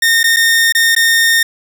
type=tone with dropouts; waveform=sawtooth; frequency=1832 Hz; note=A#6; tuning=31 cents flat; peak=-5 dBFS; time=0.02-1.43 s; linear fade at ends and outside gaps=5 ms; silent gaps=0.232-0.24 / 0.363-0.367 / 0.724-0.749 / 0.951-0.963 s; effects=none